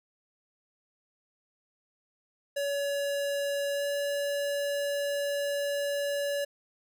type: tone with pitch glide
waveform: square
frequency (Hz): 566 to 569.9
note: C#5 to C#5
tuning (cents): +36 to +48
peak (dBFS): -29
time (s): 2.56-6.45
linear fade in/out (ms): 10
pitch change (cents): +12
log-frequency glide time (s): 3.74-3.84
effects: none